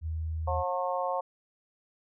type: tone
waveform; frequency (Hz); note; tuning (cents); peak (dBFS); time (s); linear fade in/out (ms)
sine; 80; D#2; +49; -30; 0.01-0.64; 50
type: harmonic tone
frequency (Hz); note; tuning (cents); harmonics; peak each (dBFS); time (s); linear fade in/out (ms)
180.2; F#3; -45; 3 / 4 / 5 / 6; -32 / -33 / -34 / -35; 0.47-1.21; 10
effects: none